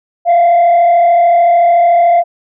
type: tone with frequency modulation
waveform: sine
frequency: 691 Hz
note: F5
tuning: 19 cents flat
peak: -3 dBFS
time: 0.25-2.24 s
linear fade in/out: 50 ms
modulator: 33.6 Hz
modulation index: 0.47
effects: tanh soft clip ceiling -4 dBFS